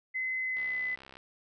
sine tone with pitch glide, 2042 to 2012 Hz, C7 to B6, -43 to +32 cents, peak -30 dBFS, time 0.14-0.96 s, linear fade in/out 20 ms, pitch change -25 cents, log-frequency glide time 0.41-0.8 s
click train, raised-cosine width 0.3 ms, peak -33 dBFS, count 41, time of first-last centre 0.57-1.17 s, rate 66.7 Hz
effects none

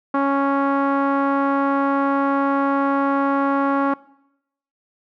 sawtooth tone with low-pass filter, 277.2 Hz, C#4, in tune, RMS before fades -19 dBFS, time 0.14-3.94 s, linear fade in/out 5 ms, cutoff 1200 Hz, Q 3.1, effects noise-tail reverb RT60 0.8 s tail -21 dB re dry

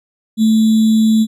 sine tone with sample-and-hold, 220 Hz, A3, in tune, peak -8 dBFS, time 0.37-1.27 s, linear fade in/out 50 ms, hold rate 3675 Hz, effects resampled to 32000 Hz

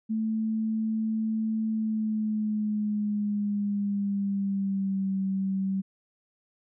sine tone with pitch glide, 220 to 192.63 Hz, A3 to G3, 0 to -30 cents, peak -25 dBFS, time 0.09-5.82 s, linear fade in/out 20 ms, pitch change -230 cents, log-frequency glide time 1.69-5.09 s, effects none

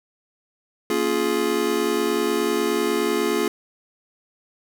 square chord, Bb minor seventh, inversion none, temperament just, 233.1 / 279.7 / 349.6 / 419.5 Hz, Bb3 / Db4 / F4 / Ab4, 0 / +16 / +2 / +17 cents, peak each -29 / -29 / -25 / -24 dBFS, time 0.9-3.48 s, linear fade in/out 2 ms, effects none

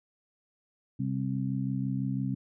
harmonic tone, 66 Hz, C2, 16 cents sharp, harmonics 2 / 3 / 4, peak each -31 / -33 / -34 dBFS, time 0.99-2.35 s, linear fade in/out 10 ms, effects none

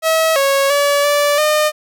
sawtooth tone with pitch steps, 644 / 551 / 572 / 581 / 608 Hz, E5 / C#5 / D5 / D5 / D#5, -41 / -11 / -46 / -19 / -40 cents, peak -8 dBFS, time 0.02-1.72 s, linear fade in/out 50 ms, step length 340 ms, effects none

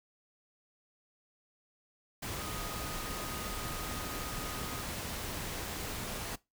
sine tone in noise, 1246 Hz, D#6, 2 cents sharp, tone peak -46 dBFS, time 2.39-4.83 s, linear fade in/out 10 ms, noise pink, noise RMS -39 dBFS, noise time 2.22-6.36 s, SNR -10 dB, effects noise-tail reverb RT60 0.2 s tail -20 dB re dry

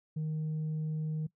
sine tone, 155.56 Hz, D#3, in tune, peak -29 dBFS, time 0.16-1.27 s, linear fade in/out 10 ms, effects noise-tail reverb RT60 0.1 s tail -20 dB re dry + tanh soft clip ceiling -30 dBFS

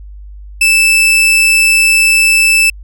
40% pulse tone, 2637 Hz, E7, in tune, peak -5 dBFS, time 0.61-2.7 s, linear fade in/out 5 ms, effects added 50 Hz sine -28 dBFS peak until 2.83 s

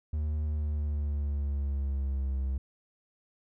triangle tone with pitch glide, 75.9 to 66.46 Hz, D#2 to C2, -42 to +28 cents, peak -26 dBFS, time 0.13-2.58 s, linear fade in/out 5 ms, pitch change -230 cents, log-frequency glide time 0.48-2.39 s, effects none

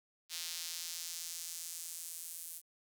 square tone with high-pass filter sweep, 83.9 Hz, E2, 31 cents sharp, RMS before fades -44 dBFS, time 0.29-2.62 s, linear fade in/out 50 ms, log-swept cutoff 4100 to 10000 Hz, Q 1.2, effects none

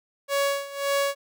sawtooth tone with tremolo, 560 Hz, C#5, 18 cents sharp, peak -17 dBFS, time 0.28-1.15 s, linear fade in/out 50 ms, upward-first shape sine, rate 1.8 Hz, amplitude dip 85%, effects none

